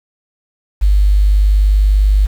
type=tone with quantisation; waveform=sine; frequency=50.2 Hz; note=G1; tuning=42 cents sharp; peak=-7 dBFS; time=0.81-2.27 s; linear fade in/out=20 ms; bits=6; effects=none